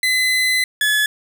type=tone pair in turn; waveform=30% pulse; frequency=2025 / 1710.2 Hz; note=B6 / A6; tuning=+43 / -50 cents; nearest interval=minor third; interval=293 cents; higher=first; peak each=-12 dBFS; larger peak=neither; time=0.03-0.64 / 0.81-1.06 s; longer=first; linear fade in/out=2 ms; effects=none